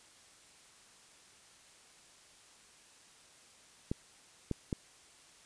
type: clicks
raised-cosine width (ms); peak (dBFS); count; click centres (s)
3; -20; 3; 3.915 / 4.513 / 4.728
effects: white hiss -60 dBFS RMS until 5.45 s + resampled to 22050 Hz